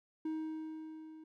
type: tone with level ramp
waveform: triangle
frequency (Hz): 315.1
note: D#4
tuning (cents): +22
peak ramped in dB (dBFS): -32 to -48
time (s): 0.25-1.24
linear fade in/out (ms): 5
effects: none